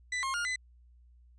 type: tone with pitch steps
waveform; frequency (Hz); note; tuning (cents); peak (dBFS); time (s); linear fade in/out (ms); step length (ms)
40% pulse; 1989 / 1071 / 1418 / 2014; B6 / C6 / F6 / B6; +12 / +40 / +26 / +33; -30; 0.12-0.56; 5; 110
effects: added 60 Hz sine -56 dBFS peak until 1.38 s + resampled to 22050 Hz